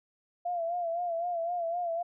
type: tone with vibrato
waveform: sine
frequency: 687 Hz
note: F5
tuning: 29 cents flat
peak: -29 dBFS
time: 0.45-2.03 s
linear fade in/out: 10 ms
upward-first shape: sine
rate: 3.9 Hz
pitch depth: 66 cents each way
effects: none

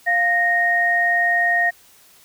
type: tone pair together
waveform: sine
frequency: 698.5 / 1859.4 Hz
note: F5 / A#6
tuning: 0 / -5 cents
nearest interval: octave + perfect fourth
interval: 1695 cents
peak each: -21 / -16 dBFS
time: 0.06-1.71 s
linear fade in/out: 20 ms
effects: white hiss -51 dBFS RMS until 2.24 s

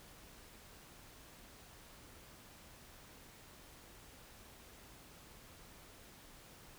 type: silence
effects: pink hiss -58 dBFS RMS until 6.78 s

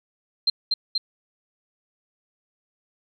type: tone with echo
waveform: sine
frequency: 4157 Hz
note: C8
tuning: 12 cents flat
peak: -16 dBFS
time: 0.47-0.5 s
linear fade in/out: 5 ms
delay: 240 ms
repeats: 2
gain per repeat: -2 dB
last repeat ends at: 0.98 s
effects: none

